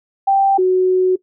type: tone pair in turn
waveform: sine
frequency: 784 / 370 Hz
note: G5 / F#4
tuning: 0 / 0 cents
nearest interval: octave + minor second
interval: 1300 cents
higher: first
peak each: -10 dBFS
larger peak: neither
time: 0.27-0.58 / 0.58-1.16 s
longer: second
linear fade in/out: 10 ms
effects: noise-tail reverb RT60 0.1 s tail -18 dB re dry